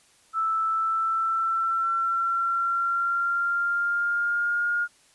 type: tone with pitch glide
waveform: sine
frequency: 1318.5 to 1421.3 Hz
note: E6 to F6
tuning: 0 to +30 cents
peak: -22 dBFS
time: 0.33-4.88 s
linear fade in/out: 50 ms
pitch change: +130 cents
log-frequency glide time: 0.67-4.66 s
effects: white hiss -59 dBFS RMS until 5.14 s + resampled to 24000 Hz